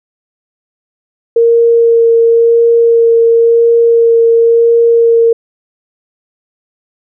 sine tone with vibrato, 463.1 Hz, A#4, 11 cents flat, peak -4 dBFS, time 1.36-5.33 s, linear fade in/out 5 ms, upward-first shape sine, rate 0.95 Hz, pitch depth 10 cents each way, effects none

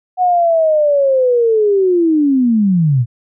sine linear sweep, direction down, 740 to 112.3 Hz, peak -9 dBFS, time 0.17-3.06 s, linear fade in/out 50 ms, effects none

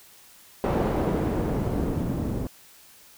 white noise with low-pass filter sweep, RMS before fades -26 dBFS, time 0.64-2.47 s, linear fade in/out 0 ms, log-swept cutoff 560 to 230 Hz, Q 0.77, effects white hiss -52 dBFS RMS until 3.17 s

